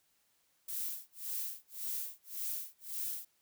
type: noise with tremolo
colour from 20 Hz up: violet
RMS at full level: -37 dBFS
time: 0.68-3.25 s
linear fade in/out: 5 ms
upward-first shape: sine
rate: 1.8 Hz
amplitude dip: 100%
effects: white hiss -74 dBFS RMS until 3.41 s